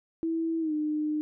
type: tone with pitch glide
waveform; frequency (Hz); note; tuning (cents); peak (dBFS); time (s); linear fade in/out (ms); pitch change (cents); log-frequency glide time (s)
sine; 327.3 to 303.6; E4 to D#4; -12 to -42; -26; 0.23-1.21; 0; -130; 0.6-0.73
effects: none